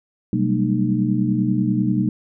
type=tone cluster; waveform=sine; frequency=126.9 / 189.3 / 199.5 / 229.8 / 304.9 Hz; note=B2 / F#3 / G3 / A#3 / D#4; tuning=+47 / +40 / +31 / -25 / -35 cents; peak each=-23 dBFS; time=0.33-2.09 s; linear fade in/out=2 ms; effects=none